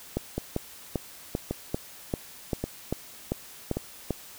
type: two click trains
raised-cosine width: 2 ms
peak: -15 / -13 dBFS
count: 4 / 11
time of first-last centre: 0.38-3.77 / 0.17-4.107 s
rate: 0.885 / 2.54 Hz
effects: white hiss -47 dBFS RMS until 4.38 s